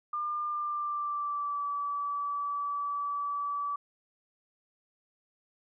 sine tone with pitch glide, 1200 to 1151.1 Hz, D6 to D6, +37 to -35 cents, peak -30 dBFS, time 0.13-3.76 s, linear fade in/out 5 ms, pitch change -72 cents, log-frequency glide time 0.47-1.66 s, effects none

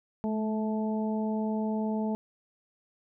harmonic tone with a mistuned harmonic, 217.9 Hz, A3, 17 cents flat, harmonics 1 / 2 / 3 / 4, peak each -28 / -36 / -38 / -39 dBFS, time 0.24-2.15 s, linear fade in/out 0 ms, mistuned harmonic 1, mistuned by -19 cents, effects none

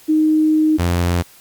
sine / sawtooth tone pair in turn, 310.7 / 87.19 Hz, D#4 / F2, -2 / -2 cents, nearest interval octave + minor seventh, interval 2200 cents, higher first, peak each -11 dBFS, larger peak neither, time 0.08-0.78 / 0.78-1.23 s, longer first, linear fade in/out 20 ms, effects white hiss -46 dBFS RMS until 1.4 s + Opus 48 kbps

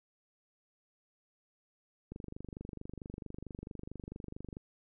click train, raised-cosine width 3 ms, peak -30 dBFS, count 61, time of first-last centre 2.12-4.569 s, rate 24.5 Hz, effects none

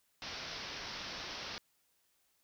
white low-pass noise, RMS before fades -44 dBFS, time 0.22-1.58 s, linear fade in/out 0 ms, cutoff 5700 Hz, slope 96 dB/octave, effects white hiss -75 dBFS RMS until 2.43 s

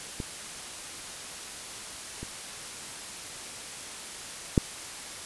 clicks, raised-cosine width 3 ms, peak -20 / -24 / -6 dBFS, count 3, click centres 0.202 / 2.23 / 4.578 s, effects white hiss -40 dBFS RMS until 5.25 s + resampled to 24000 Hz

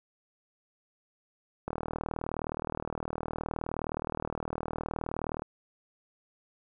click train, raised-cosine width 1 ms, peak -19 dBFS, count 148, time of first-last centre 1.68-5.42 s, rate 39.3 Hz, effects none

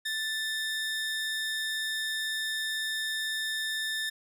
45% pulse tone pair together, 1760 / 3678 Hz, A6 / A#7, 0 / -24 cents, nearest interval octave + minor second, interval 1276 cents, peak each -32 / -34 dBFS, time 0.05-4.1 s, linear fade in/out 10 ms, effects resampled to 32000 Hz

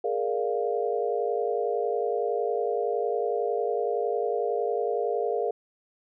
sine chord, Bb dominant seventh, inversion third, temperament equal, 415.3 / 466.2 / 587.3 / 698.5 Hz, Ab4 / Bb4 / D5 / F5, 0 / 0 / 0 / 0 cents, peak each -29 / -28 / -34 / -31 dBFS, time 0.04-5.51 s, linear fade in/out 5 ms, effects none

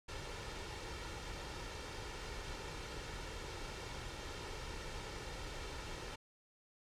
pink noise with comb filter, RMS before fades -45 dBFS, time 0.08-6.16 s, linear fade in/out 10 ms, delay 2.2 ms, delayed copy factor +0.5, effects low-pass 6000 Hz 12 dB/octave

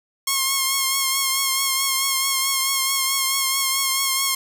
5% pulse tone with vibrato, 1078 Hz, C#6, 49 cents flat, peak -7 dBFS, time 0.27-4.35 s, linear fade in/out 5 ms, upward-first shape triangle, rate 4.6 Hz, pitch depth 38 cents each way, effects 8-bit

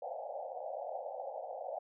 pink band-pass noise, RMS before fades -42 dBFS, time 0.02-1.79 s, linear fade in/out 5 ms, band 510 to 820 Hz, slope 96 dB/octave, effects none

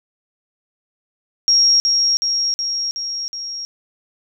sine tone with echo, 5588 Hz, F8, in tune, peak -10 dBFS, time 1.48-1.8 s, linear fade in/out 0 ms, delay 370 ms, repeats 5, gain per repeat -3 dB, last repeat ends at 3.65 s, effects none

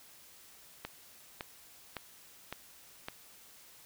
click train, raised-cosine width 0.3 ms, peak -22 dBFS, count 5, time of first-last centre 0.85-3.085 s, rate 1.79 Hz, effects white hiss -57 dBFS RMS until 3.85 s

